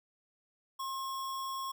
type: tone with sample-and-hold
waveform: sine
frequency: 1069 Hz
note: C6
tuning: 37 cents sharp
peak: -35 dBFS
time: 0.79-1.72 s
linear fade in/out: 10 ms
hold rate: 4410 Hz
effects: none